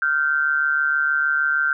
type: tone pair together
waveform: sine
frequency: 1396.9 / 1543.3 Hz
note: F6 / G6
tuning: 0 / -27 cents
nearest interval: major second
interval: 173 cents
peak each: -20 dBFS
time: 0.02-1.73 s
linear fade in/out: 2 ms
effects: none